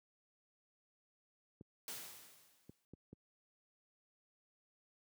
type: clicks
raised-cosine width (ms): 3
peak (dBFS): -39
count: 4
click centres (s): 1.611 / 2.695 / 2.936 / 3.13
type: noise with exponential decay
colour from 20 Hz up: white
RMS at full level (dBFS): -44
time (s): 1.88-2.85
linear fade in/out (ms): 1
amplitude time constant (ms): 210
effects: high-pass 100 Hz 12 dB/octave